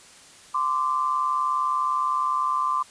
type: tone pair together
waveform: sine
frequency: 1034.9 / 1174.7 Hz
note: C6 / D6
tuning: -19 / 0 cents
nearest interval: major second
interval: 219 cents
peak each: -24 dBFS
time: 0.54-2.83 s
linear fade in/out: 10 ms
effects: white hiss -49 dBFS RMS until 2.9 s + resampled to 22050 Hz